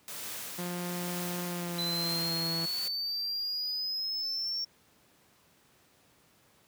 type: noise with tremolo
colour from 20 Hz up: white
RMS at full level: -39 dBFS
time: 0.08-2.88 s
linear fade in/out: 0 ms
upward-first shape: triangle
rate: 1.1 Hz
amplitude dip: 50%
type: tone with pitch glide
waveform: sawtooth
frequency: 176.7 to 165.82 Hz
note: F3 to E3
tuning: +21 to +11 cents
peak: -30 dBFS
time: 0.58-2.66 s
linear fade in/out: 10 ms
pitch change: -110 cents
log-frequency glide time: 1.45-2.36 s
type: exponential sweep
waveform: triangle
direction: up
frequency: 4000 to 5500 Hz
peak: -30 dBFS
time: 1.78-4.65 s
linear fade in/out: 10 ms
effects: pink hiss -64 dBFS RMS until 6.67 s + high-pass 100 Hz 12 dB/octave